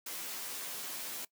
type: noise with comb filter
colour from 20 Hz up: white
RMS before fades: -41 dBFS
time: 0.06-1.25 s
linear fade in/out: 5 ms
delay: 12 ms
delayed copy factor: +0.95
effects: noise-tail reverb RT60 0.1 s tail -21 dB re dry + high-pass 200 Hz 12 dB/octave